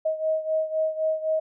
sine beating tone pair, 630 / 633.9 Hz, D#5 / D#5, +21 / +32 cents, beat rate 3.9 Hz, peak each -24 / -28 dBFS, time 0.05-1.4 s, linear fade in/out 10 ms, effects none

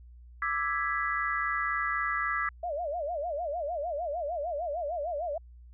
sine chord, E dominant seventh, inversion third, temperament equal, 1174.7 / 1318.5 / 1661.2 / 1975.5 Hz, D6 / E6 / G#6 / B6, 0 / 0 / 0 / 0 cents, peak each -33 dBFS, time 0.42-2.49 s, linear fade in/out 2 ms
sine tone with vibrato, 637 Hz, D#5, 41 cents sharp, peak -30 dBFS, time 2.63-5.38 s, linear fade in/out 5 ms, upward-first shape sine, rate 6.6 Hz, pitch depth 210 cents each way
effects added 60 Hz sine -48 dBFS peak until 5.73 s

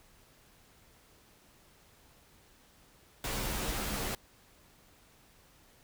pink noise with comb filter, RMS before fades -35 dBFS, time 3.24-4.15 s, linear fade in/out 2 ms, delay 12 ms, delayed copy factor -0.85, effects pink hiss -62 dBFS RMS until 5.83 s

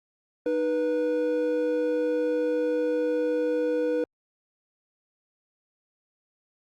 triangle tone pair together, 308 / 488.9 Hz, D#4 / B4, -17 / -18 cents, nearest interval minor sixth, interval 799 cents, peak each -27 / -22 dBFS, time 0.46-4.04 s, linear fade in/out 2 ms, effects Opus 48 kbps

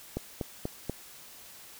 click train, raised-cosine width 2 ms, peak -18 dBFS, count 4, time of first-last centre 0.17-0.896 s, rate 4.13 Hz, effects white hiss -50 dBFS RMS until 1.79 s

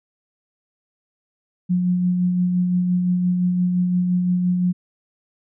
sine tone with tremolo, 179.6 Hz, F3, 49 cents sharp, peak -15 dBFS, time 1.69-4.73 s, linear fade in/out 20 ms, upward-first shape sine, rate 5.8 Hz, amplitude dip 30%, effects none

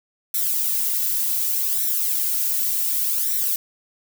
violet noise with flanger, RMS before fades -22 dBFS, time 0.34-3.56 s, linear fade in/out 2 ms, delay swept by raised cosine 0.52 to 2.72 ms, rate 0.67 Hz, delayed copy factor +0.65, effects none

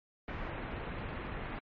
pink low-pass noise, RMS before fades -40 dBFS, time 0.28-1.59 s, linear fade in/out 2 ms, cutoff 2500 Hz, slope 24 dB/octave, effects MP3 32 kbps

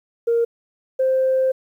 sine tone pair in turn, 466.2 / 523.3 Hz, A#4 / C5, 0 / 0 cents, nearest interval major second, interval 200 cents, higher second, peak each -14 dBFS, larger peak neither, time 0.27-0.45 / 0.99-1.52 s, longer second, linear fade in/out 10 ms, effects tanh soft clip ceiling -11 dBFS + 9-bit

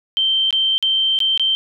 sine tone with dropouts, 3126 Hz, G7, 6 cents flat, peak -14 dBFS, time 0.17-1.55 s, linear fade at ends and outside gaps 0 ms, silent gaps 0.507-0.527 / 0.78-0.826 / 1.189-1.203 / 1.376-1.396 s, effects none

